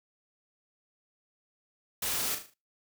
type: noise with echo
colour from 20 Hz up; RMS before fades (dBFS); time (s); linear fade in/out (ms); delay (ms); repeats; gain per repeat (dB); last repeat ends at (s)
white; -32; 2.02-2.35; 5; 38; 5; -7; 2.54
effects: noise-tail reverb RT60 0.3 s tail -25 dB re dry